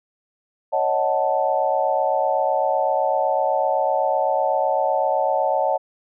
sine chord, D# half-diminished seventh, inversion third, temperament equal, 554.4 / 622.3 / 740 / 880 Hz, C#5 / D#5 / F#5 / A5, 0 / 0 / 0 / 0 cents, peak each -23 dBFS, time 0.72-5.78 s, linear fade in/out 20 ms, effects none

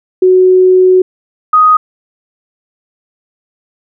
sine tone pair in turn, 370 / 1248.5 Hz, F#4 / D#6, 0 / +6 cents, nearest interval octave + major sixth, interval 2106 cents, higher second, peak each -3 dBFS, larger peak neither, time 0.22-1.02 / 1.53-1.77 s, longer first, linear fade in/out 5 ms, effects none

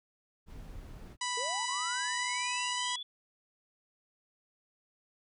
brown noise, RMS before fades -46 dBFS, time 0.46-1.17 s, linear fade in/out 50 ms
harmonic tone, 987.8 Hz, B5, in tune, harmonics 1 / 2 / 3 / 4 / 5 / 6 / 7 / 8 / 9, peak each -36 / -39 / -41 / -42 / -43 / -44 / -44 / -45 / -46 dBFS, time 1.21-2.96 s, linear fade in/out 5 ms
sine linear sweep, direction up, 438.7 to 3473 Hz, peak -38 dBFS, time 1.37-3.03 s, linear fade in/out 5 ms
effects none

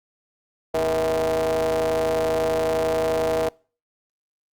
45% pulse ring-modulated tone, 82.5 Hz, E2, 2 cents sharp, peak -17 dBFS, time 0.74-3.49 s, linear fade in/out 5 ms, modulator 562 Hz, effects noise-tail reverb RT60 0.4 s tail -26 dB re dry + Opus 48 kbps

